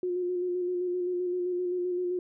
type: tone with vibrato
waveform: sine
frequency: 358.6 Hz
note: F4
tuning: 46 cents sharp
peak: -27 dBFS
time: 0.03-2.19 s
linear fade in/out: 2 ms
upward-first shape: square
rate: 7.7 Hz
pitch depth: 21 cents each way
effects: none